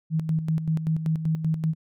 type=tone with tremolo; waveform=sine; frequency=159.4 Hz; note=D#3; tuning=42 cents sharp; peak=-20 dBFS; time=0.1-1.75 s; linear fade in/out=50 ms; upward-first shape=square; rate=5.2 Hz; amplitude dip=60%; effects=none